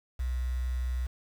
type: tone with quantisation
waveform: sine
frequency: 62.4 Hz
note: B1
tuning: 19 cents sharp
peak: -28 dBFS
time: 0.19-1.07 s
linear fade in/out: 10 ms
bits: 8
effects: none